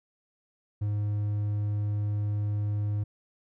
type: tone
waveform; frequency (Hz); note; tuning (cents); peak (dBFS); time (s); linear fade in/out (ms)
triangle; 103.83; G#2; 0; -24; 0.81-3.04; 10
effects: none